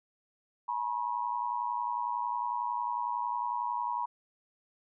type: tone with amplitude modulation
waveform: sine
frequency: 965 Hz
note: B5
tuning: 40 cents flat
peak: -26 dBFS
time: 0.68-4.06 s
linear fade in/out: 10 ms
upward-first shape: sine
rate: 111 Hz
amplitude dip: 90%
effects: none